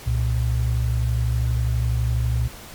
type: tone pair together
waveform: sine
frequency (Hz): 65.41 / 117.56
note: C2 / A#2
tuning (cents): 0 / +15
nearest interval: minor seventh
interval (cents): 1015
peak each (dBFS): -21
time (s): 0.06-2.48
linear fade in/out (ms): 10
effects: pink hiss -40 dBFS RMS until 2.74 s + MP3 96 kbps